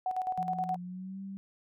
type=tone with tremolo; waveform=sine; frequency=743 Hz; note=F#5; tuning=7 cents sharp; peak=-28 dBFS; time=0.06-0.76 s; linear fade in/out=2 ms; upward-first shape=square; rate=9.5 Hz; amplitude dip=60%
type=tone with pitch glide; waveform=sine; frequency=174.61 to 194.86 Hz; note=F3 to G3; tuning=0 to -10 cents; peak=-38 dBFS; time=0.38-1.37 s; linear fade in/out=0 ms; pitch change=+190 cents; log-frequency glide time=0.73-1.21 s
effects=none